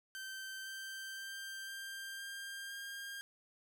sawtooth tone with pitch steps, 1553 / 1563.8 / 1574.7 / 1585.6 / 1596.7 / 1607.8 Hz, G6 / G6 / G6 / G6 / G6 / G6, -17 / -5 / +7 / +19 / +31 / +43 cents, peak -40 dBFS, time 0.15-3.21 s, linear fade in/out 0 ms, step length 510 ms, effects none

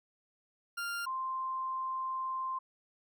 40% pulse / sine tone pair in turn, 1396.9 / 1046.5 Hz, F6 / C6, 0 / 0 cents, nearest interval perfect fourth, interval 500 cents, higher first, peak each -34 / -33 dBFS, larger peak second, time 0.77-1.06 / 1.06-2.59 s, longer second, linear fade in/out 10 ms, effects none

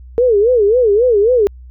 sine tone with vibrato, 450.9 Hz, A4, 42 cents sharp, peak -8 dBFS, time 0.18-1.47 s, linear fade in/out 0 ms, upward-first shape sine, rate 3.7 Hz, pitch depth 210 cents each way, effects added 62 Hz sine -33 dBFS peak until 1.7 s

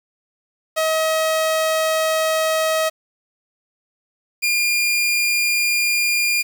sawtooth tone pair in turn, 636 / 2409 Hz, D#5 / D7, +38 / +43 cents, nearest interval octave + major seventh, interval 2305 cents, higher second, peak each -13 dBFS, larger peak neither, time 0.76-2.9 / 4.42-6.43 s, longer first, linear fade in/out 20 ms, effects 7-bit

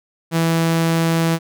sawtooth tone, 164.81 Hz, E3, in tune, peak -11 dBFS, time 0.31-1.39 s, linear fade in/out 50 ms, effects none

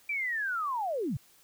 sine linear sweep, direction down, 2368 to 100.7 Hz, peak -29 dBFS, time 0.09-1.17 s, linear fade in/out 5 ms, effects white hiss -61 dBFS RMS until 1.43 s

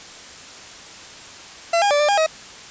40% pulse tone with pitch steps, 676 / 812 / 583 / 594 / 810 / 634 Hz, E5 / G#5 / D5 / D5 / G#5 / D#5, +43 / -39 / -13 / +20 / -43 / +32 cents, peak -14 dBFS, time 1.73-2.264 s, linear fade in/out 5 ms, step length 89 ms, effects white hiss -39 dBFS RMS until 2.7 s + resampled to 16000 Hz

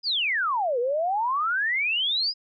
sine exponential two-way sweep, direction down then up, 5100 to 466 to 5100 Hz, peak -22 dBFS, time 0.03-2.34 s, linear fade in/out 50 ms, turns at 0.79 s, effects none

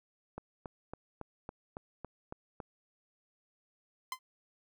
click train, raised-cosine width 1 ms, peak -27 dBFS, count 9, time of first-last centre 0.38-2.602 s, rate 3.6 Hz
sawtooth tone with exponential decay, 1033 Hz, C6, 22 cents flat, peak -28 dBFS, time 4.12-4.19 s, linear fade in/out 2 ms, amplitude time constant 15 ms
effects none

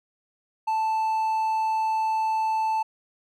triangle tone, 880 Hz, A5, in tune, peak -20 dBFS, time 0.67-2.83 s, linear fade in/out 10 ms, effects none

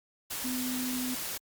sine tone in noise, 253.1 Hz, B3, 43 cents sharp, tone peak -32 dBFS, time 0.44-1.15 s, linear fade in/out 10 ms, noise white, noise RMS -36 dBFS, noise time 0.3-1.38 s, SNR +1 dB, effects Opus 48 kbps

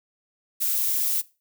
violet noise, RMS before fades -24 dBFS, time 0.6-1.22 s, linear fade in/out 20 ms, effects noise-tail reverb RT60 0.3 s tail -20 dB re dry

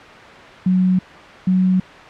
sine tone pair in turn, 184.6 / 185.47 Hz, F#3 / F#3, -4 / +4 cents, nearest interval unison, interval 8 cents, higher second, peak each -12 dBFS, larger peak neither, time 0.66-0.99 / 1.47-1.8 s, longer neither, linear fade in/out 5 ms, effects white hiss -37 dBFS RMS until 2.09 s + low-pass 2000 Hz 12 dB/octave

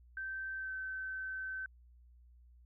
sine tone with pitch glide, 1553 to 1535.2 Hz, G6 to G6, -17 to -37 cents, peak -38 dBFS, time 0.17-1.66 s, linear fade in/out 2 ms, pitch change -20 cents, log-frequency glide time 0.57-0.72 s, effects added 60 Hz sine -58 dBFS peak until 2.65 s

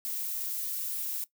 violet noise, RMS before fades -34 dBFS, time 0.05-1.24 s, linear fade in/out 0 ms, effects noise-tail reverb RT60 0.1 s tail -17 dB re dry

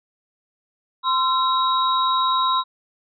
sine tone cluster, 1038 / 1345 / 3818 Hz, C6 / E6 / A#7, -14 / +34 / +41 cents, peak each -18 / -27 / -24 dBFS, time 1.03-2.64 s, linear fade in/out 50 ms, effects none

